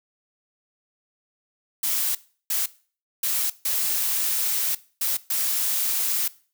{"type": "noise bursts at uneven times", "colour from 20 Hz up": "blue", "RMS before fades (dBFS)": -24, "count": 6, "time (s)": [[1.83, 2.15], [2.5, 2.66], [3.23, 3.5], [3.65, 4.75], [5.01, 5.17], [5.3, 6.28]], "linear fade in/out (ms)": 5, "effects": ["noise-tail reverb RT60 0.4 s tail -19 dB re dry"]}